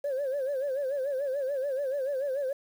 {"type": "tone with vibrato", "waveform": "sine", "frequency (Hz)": 546, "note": "C#5", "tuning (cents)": -26, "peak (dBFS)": -26, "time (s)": [0.04, 2.53], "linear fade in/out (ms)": 5, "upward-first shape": "sine", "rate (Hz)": 6.9, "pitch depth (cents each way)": 110, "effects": ["tanh soft clip ceiling -25 dBFS", "9-bit"]}